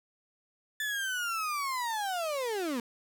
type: linear sweep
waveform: 35% pulse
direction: down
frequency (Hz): 1754 to 225.8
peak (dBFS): -29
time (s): 0.8-2.8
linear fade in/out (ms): 2
effects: none